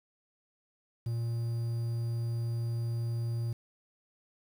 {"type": "tone with quantisation", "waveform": "triangle", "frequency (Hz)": 116.54, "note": "A#2", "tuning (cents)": 0, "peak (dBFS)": -28, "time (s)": [1.06, 3.53], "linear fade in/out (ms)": 5, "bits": 9, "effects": []}